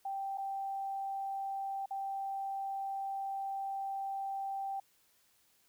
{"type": "tone with dropouts", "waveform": "sine", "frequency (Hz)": 783, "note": "G5", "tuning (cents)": -2, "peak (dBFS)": -35, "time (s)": [0.05, 4.8], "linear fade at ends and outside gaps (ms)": 5, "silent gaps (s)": [[0.375, 0.381], [1.859, 1.907]], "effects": ["white hiss -70 dBFS RMS until 5.68 s"]}